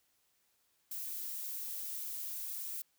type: noise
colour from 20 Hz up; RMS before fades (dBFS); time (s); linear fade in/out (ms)
violet; -41; 0.91-2.82; 5
effects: white hiss -75 dBFS RMS until 2.98 s